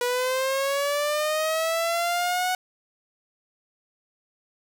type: linear sweep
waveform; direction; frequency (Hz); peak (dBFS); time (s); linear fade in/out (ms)
sawtooth; up; 485.1 to 740; -19; 0.01-2.55; 2
effects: none